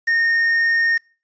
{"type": "tone with quantisation", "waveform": "triangle", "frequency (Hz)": 1839, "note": "A#6", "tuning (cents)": -24, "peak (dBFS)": -13, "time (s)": [0.07, 0.98], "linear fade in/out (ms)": 10, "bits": 6, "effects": ["noise-tail reverb RT60 0.4 s tail -26 dB re dry", "resampled to 16000 Hz"]}